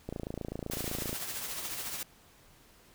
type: click train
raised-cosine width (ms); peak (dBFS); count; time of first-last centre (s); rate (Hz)
2; -23; 30; 0.09-1.129; 27.9
type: noise with tremolo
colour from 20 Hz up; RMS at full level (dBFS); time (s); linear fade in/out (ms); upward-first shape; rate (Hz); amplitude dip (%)
white; -36; 0.71-2.03; 2; triangle; 14; 50
effects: pink hiss -60 dBFS RMS until 2.94 s